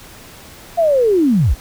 sine linear sweep, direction down, 698.5 to 35.58 Hz, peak -10 dBFS, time 0.77-1.55 s, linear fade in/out 20 ms, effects pink hiss -39 dBFS RMS until 1.6 s

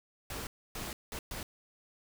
pink noise bursts at uneven times, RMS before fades -40 dBFS, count 4, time 0.3-0.47 / 0.75-0.93 / 1.12-1.19 / 1.31-1.43 s, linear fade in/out 2 ms, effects none

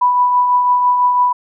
sine tone with tremolo, 987.8 Hz, B5, in tune, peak -8 dBFS, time 0.01-1.33 s, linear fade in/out 10 ms, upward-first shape triangle, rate 6 Hz, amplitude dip 40%, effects none

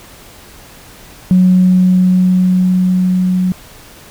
sine tone with level ramp, 183.5 Hz, F#3, 14 cents flat, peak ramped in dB -4 to -10 dBFS, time 1.31-3.52 s, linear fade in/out 0 ms, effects tanh soft clip ceiling 0 dBFS + pink hiss -38 dBFS RMS until 4.1 s

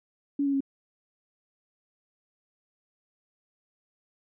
sine tone with pitch steps, 283.3 / 278.4 / 273.6 Hz, C#4 / C#4 / C#4, +38 / +8 / -23 cents, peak -23 dBFS, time 0.39-0.606 s, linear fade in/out 5 ms, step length 72 ms, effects none

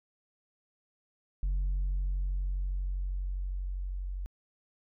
sine tone with level ramp, 46.25 Hz, F#1, in tune, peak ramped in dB -24 to -33 dBFS, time 1.43-4.26 s, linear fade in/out 0 ms, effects tanh soft clip ceiling -26 dBFS

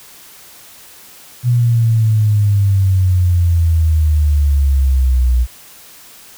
sine exponential sweep, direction down, 123.3 to 60 Hz, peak -9 dBFS, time 1.43-5.47 s, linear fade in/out 50 ms, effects white hiss -40 dBFS RMS until 6.37 s

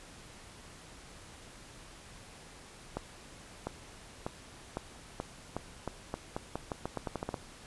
accelerating click train, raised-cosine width 1 ms, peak -20 dBFS, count 18, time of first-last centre 2.97-7.342 s, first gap 700 ms, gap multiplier 0.85, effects pink hiss -52 dBFS RMS until 7.66 s + resampled to 24000 Hz

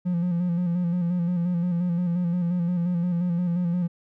triangle tone with vibrato, 174.9 Hz, F3, 3 cents sharp, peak -19 dBFS, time 0.05-3.88 s, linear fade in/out 20 ms, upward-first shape square, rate 5.7 Hz, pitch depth 41 cents each way, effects tanh soft clip ceiling -15 dBFS

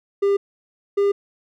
triangle tone pair in turn, 399.4 / 401.9 Hz, G4 / G4, +32 / +43 cents, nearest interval unison, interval 11 cents, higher second, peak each -13 dBFS, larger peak neither, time 0.22-0.37 / 0.97-1.12 s, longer neither, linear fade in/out 10 ms, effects none

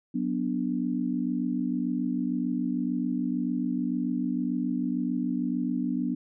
sine chord, B minor, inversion second, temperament equal, 185 / 246.9 / 293.7 Hz, F#3 / B3 / D4, 0 / 0 / 0 cents, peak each -32 / -28 / -31 dBFS, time 0.14-6.15 s, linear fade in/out 10 ms, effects none

